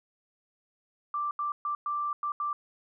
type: tone bursts at uneven times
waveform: sine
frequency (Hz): 1176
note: D6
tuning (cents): +2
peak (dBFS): -28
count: 6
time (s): 1.14-1.31 / 1.39-1.52 / 1.65-1.75 / 1.86-2.13 / 2.23-2.32 / 2.4-2.53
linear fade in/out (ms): 2
effects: none

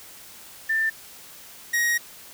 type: tone pair in turn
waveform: sine / 45% pulse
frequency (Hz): 1784 / 1885.3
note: A6 / A#6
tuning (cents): +23 / +19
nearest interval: minor second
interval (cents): 96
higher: second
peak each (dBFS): -20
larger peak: neither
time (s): 0.69-0.9 / 1.73-1.98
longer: second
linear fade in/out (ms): 10
effects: white hiss -45 dBFS RMS until 2.33 s

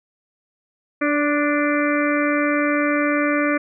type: harmonic tone with a mistuned harmonic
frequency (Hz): 293.7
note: D4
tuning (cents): 0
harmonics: 1 / 2 / 4 / 5 / 6 / 7 / 8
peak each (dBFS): -20 / -23 / -26 / -27 / -28 / -28 / -29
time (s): 1.01-3.58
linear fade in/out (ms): 10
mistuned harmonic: 2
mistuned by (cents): -15
effects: none

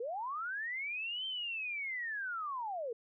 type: linear two-way sweep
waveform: sine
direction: up then down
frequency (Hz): 439 to 3136 to 439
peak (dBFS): -36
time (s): 0-2.93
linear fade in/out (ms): 5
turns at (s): 1.26
effects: none

